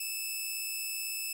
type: tone pair together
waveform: 10% pulse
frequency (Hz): 2612 / 2670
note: E7 / E7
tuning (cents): -17 / +22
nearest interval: unison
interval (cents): 39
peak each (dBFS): -26 / -33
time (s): 0-1.33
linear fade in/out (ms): 5
effects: none